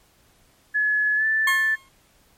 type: tone with pitch glide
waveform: sine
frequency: 1703 to 1759 Hz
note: G#6 to A6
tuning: +43 to -1 cents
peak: -18 dBFS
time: 0.74-1.76 s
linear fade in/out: 20 ms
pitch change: +56 cents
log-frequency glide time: 1.16-1.25 s
type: tone with exponential decay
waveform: 20% pulse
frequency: 1075 Hz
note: C6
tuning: 47 cents sharp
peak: -14 dBFS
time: 1.47-1.89 s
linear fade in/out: 5 ms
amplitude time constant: 91 ms
effects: pink hiss -59 dBFS RMS until 2.37 s + MP3 64 kbps